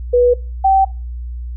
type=tone pair in turn; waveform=sine; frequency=489.3 / 773.4 Hz; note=B4 / G5; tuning=-16 / -24 cents; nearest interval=minor sixth; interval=792 cents; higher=second; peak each=-8 dBFS; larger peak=neither; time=0.13-0.34 / 0.64-0.85 s; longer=neither; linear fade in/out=10 ms; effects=noise-tail reverb RT60 0.3 s tail -21 dB re dry + added 60 Hz sine -23 dBFS peak until 1.56 s